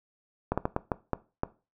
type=slowing click train; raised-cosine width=1 ms; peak=-12 dBFS; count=7; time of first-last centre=0.52-1.434 s; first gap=56 ms; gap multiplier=1.4; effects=noise-tail reverb RT60 0.3 s tail -18 dB re dry